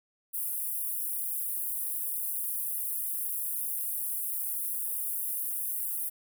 pink high-pass noise, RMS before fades -33 dBFS, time 0.33-6.1 s, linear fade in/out 20 ms, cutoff 10000 Hz, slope 48 dB/octave, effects none

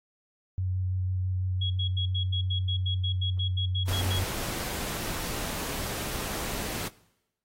sine tone with vibrato, 92.5 Hz, F#2, in tune, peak -26 dBFS, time 0.58-4.24 s, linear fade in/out 0 ms, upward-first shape square, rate 6 Hz, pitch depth 10 cents each way
sine tone bursts, 3322 Hz, G#7, in tune, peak -30 dBFS, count 15, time 1.61-4.195 s, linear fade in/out 10 ms, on 93 ms, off 85 ms
pink noise, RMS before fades -34 dBFS, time 3.87-6.89 s, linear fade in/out 20 ms
effects noise-tail reverb RT60 0.9 s tail -21 dB re dry + AAC 48 kbps

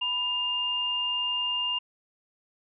sine tone pair together, 988.3 / 2810 Hz, B5 / F7, +1 / +10 cents, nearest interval octave + tritone, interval 1809 cents, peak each -35 / -26 dBFS, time 0.01-1.79 s, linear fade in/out 10 ms, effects none

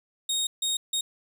25% pulse tone bursts at uneven times, 3729 Hz, A#7, in tune, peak -21 dBFS, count 3, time 0.29-0.47 / 0.62-0.77 / 0.93-1.01 s, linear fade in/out 5 ms, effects none

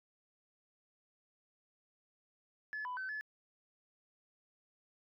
sine tone with pitch steps, 1719 / 996 / 1529 / 1721 Hz, A6 / B5 / G6 / A6, -41 / +14 / -44 / -39 cents, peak -37 dBFS, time 2.73-3.21 s, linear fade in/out 0 ms, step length 120 ms, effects tanh soft clip ceiling -35 dBFS

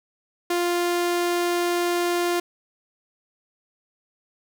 sawtooth tone, 349.4 Hz, F4, 1 cent sharp, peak -17 dBFS, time 0.5-2.4 s, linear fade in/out 5 ms, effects none

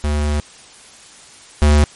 square tone pair in turn, 74.2 / 74.2 Hz, D2 / D2, +18 / +18 cents, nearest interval unison, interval 0 cents, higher neither, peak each -16 / -9 dBFS, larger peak second, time 0.04-0.4 / 1.62-1.84 s, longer first, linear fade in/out 0 ms, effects white hiss -42 dBFS RMS until 1.95 s + MP3 48 kbps

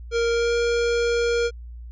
square tone with pitch glide, 466.2 to 471.1 Hz, A#4 to A#4, 0 to +18 cents, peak -20 dBFS, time 0.11-1.51 s, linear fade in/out 50 ms, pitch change +18 cents, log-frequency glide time 0.31-0.55 s, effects added 59 Hz sine -35 dBFS peak until 1.91 s + resampled to 16000 Hz

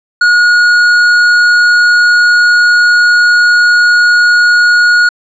sine tone with hard clipping, 1445 Hz, F#6, 41 cents flat, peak -6 dBFS, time 0.21-5.09 s, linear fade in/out 5 ms, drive 8 dB, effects low-pass 7000 Hz 12 dB/octave

